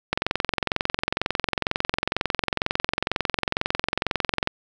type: click train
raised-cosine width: 0.3 ms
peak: -5 dBFS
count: 97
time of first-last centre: 0.13-4.474 s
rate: 22.1 Hz
effects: none